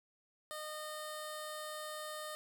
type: tone with notch filter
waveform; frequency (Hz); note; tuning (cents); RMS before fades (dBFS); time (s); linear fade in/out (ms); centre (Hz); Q
10% pulse; 612; D#5; -29; -44; 0.51-2.35; 0; 2500; 1.2
effects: none